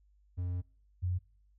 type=tone pair in turn; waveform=triangle / sine; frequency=89.3 / 90.39 Hz; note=F2 / F#2; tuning=+39 / -40 cents; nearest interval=unison; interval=21 cents; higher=second; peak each=-30 / -29 dBFS; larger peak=second; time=0.37-0.62 / 1.02-1.19 s; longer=first; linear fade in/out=20 ms; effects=noise-tail reverb RT60 0.6 s tail -25 dB re dry + added 50 Hz sine -63 dBFS peak until 1.58 s